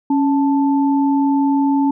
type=tone pair together; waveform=sine; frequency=277.2 / 878.5 Hz; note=C#4 / A5; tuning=0 / -3 cents; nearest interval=octave + minor sixth; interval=1997 cents; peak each=-13 / -21 dBFS; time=0.1-1.91 s; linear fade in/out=5 ms; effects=none